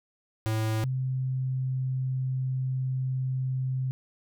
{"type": "tone pair in turn", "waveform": ["square", "sine"], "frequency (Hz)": [110, 130.21], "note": ["A2", "C3"], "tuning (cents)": [0, -8], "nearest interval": "minor third", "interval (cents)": 292, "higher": "second", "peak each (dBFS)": -26, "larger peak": "neither", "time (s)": [[0.46, 0.84], [0.84, 3.91]], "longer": "second", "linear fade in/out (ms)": 0, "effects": []}